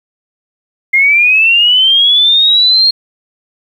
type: linear sweep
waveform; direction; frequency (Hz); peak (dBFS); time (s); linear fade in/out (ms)
sine; up; 2102 to 4259; -5; 0.93-2.91; 10
effects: 7-bit